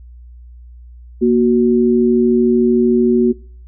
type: tone pair together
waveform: sine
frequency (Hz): 236.7 / 370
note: A#3 / F#4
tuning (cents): +27 / 0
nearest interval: minor sixth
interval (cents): 773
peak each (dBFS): -12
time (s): 1.21-3.33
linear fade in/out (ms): 20
effects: noise-tail reverb RT60 0.5 s tail -23 dB re dry + added 60 Hz sine -35 dBFS peak until 3.67 s